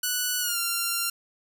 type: tone with pitch glide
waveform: 5% pulse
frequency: 1480 to 1380.9 Hz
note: F#6 to F6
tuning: 0 to -20 cents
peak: -14 dBFS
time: 0.03-1.1 s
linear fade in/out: 5 ms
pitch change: -120 cents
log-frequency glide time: 0.4-0.58 s
effects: none